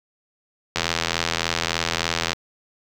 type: click train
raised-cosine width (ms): 0.2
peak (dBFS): -3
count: 132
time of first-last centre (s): 0.76-2.331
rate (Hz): 83.4
effects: high-pass 60 Hz 12 dB/octave + 7-bit